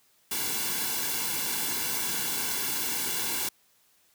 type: noise with comb filter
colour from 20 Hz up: white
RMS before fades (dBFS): -30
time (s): 0.31-3.49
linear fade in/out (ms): 5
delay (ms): 1.6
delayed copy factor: -0.75
effects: white hiss -65 dBFS RMS until 4.14 s + high-pass 60 Hz 12 dB/octave